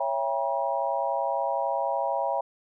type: chord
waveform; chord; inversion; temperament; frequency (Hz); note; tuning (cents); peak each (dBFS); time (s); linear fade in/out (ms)
sine; C# diminished seventh; none; just; 554.4 / 665.2 / 798.3 / 957.9; C#5 / E5 / G5 / Bb5; 0 / +16 / +31 / +47; -30; 0-2.41; 5
effects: none